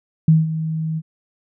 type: tone with ADSR envelope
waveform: sine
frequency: 159.2 Hz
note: D#3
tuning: 40 cents sharp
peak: -7 dBFS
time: 0.28-1.02 s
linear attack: 3 ms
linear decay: 180 ms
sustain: -13 dB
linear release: 44 ms
effects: none